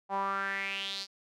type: tone with band-pass filter sweep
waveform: sawtooth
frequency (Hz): 196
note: G3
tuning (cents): 0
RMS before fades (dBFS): -34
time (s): 0.09-1.07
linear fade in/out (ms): 50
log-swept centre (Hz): 820 to 4800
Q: 5.3
effects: none